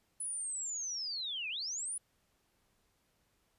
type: linear two-way sweep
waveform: sine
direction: down then up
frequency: 10130 to 2383 to 10130 Hz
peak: -36 dBFS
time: 0.2-1.98 s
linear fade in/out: 5 ms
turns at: 1.49 s
effects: pink hiss -75 dBFS RMS until 3.58 s + resampled to 32000 Hz